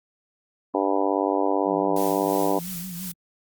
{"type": "harmonic tone", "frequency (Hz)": 98, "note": "G2", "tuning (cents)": 0, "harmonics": [3, 4, 5, 6, 7, 8, 9, 10], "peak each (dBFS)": [-26, -27, -28, -29, -29, -30, -31, -31], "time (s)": [0.74, 2.59], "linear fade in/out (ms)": 5}
{"type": "tone with vibrato", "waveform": "sine", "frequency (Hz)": 178.9, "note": "F3", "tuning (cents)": 42, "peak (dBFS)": -33, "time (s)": [1.64, 3.14], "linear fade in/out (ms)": 50, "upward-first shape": "sine", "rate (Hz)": 5.9, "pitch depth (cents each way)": 93}
{"type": "noise with tremolo", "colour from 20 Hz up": "blue", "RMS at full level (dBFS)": -34, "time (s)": [1.96, 3.12], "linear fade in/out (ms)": 5, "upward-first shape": "sine", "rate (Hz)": 2.9, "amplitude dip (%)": 45}
{"effects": ["Opus 48 kbps"]}